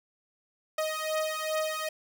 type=beating tone pair; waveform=sawtooth; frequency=624 / 626.5 Hz; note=D#5 / D#5; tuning=+5 / +12 cents; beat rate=2.5 Hz; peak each=-28 dBFS; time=0.78-1.89 s; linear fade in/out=5 ms; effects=none